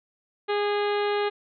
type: harmonic tone with a mistuned harmonic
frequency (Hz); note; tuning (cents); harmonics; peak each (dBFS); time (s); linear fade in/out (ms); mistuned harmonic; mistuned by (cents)
411.9; G#4; -14; 1 / 2 / 3 / 4 / 5 / 6 / 7 / 8 / 9 / 10; -24 / -30 / -34 / -36 / -38 / -40 / -41 / -42 / -43 / -44; 0.48-1.3; 20; 3; -17
effects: none